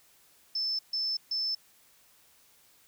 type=tone bursts; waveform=sine; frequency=5274 Hz; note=E8; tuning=in tune; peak=-28 dBFS; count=3; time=0.55-1.55 s; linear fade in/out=5 ms; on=240 ms; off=140 ms; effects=white hiss -62 dBFS RMS until 2.87 s